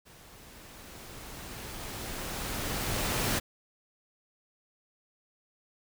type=noise with level ramp; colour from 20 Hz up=pink; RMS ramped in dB=-54 to -28 dBFS; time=0.05-3.4 s; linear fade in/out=20 ms; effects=none